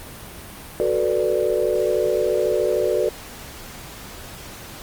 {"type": "chord", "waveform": "sine", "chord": "B minor seventh", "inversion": "second", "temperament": "equal", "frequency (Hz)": [370, 440, 493.9, 587.3], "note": ["F#4", "A4", "B4", "D5"], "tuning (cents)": [0, 0, 0, 0], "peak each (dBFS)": -23, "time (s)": [0.8, 3.09], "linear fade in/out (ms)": 0, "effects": ["pink hiss -38 dBFS RMS until 4.82 s", "Opus 32 kbps"]}